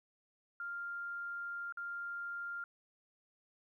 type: tone with dropouts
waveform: sine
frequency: 1396.9 Hz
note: F6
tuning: in tune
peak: -39 dBFS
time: 0.6-2.64 s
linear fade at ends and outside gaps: 2 ms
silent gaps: 1.724-1.772 s
effects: 13-bit